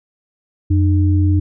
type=tone pair together; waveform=sine; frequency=90.1 / 303.1 Hz; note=F#2 / D#4; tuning=-45 / -45 cents; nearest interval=octave + major sixth; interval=2100 cents; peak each=-11 / -19 dBFS; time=0.7-1.4 s; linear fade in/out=10 ms; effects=none